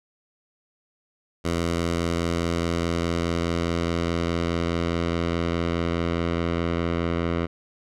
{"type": "tone with low-pass filter sweep", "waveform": "10% pulse", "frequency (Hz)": 84.8, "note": "E2", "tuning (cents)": 50, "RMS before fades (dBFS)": -25, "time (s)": [1.44, 7.47], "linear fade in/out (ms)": 20, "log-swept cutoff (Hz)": [8900, 2600], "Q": 0.77, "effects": []}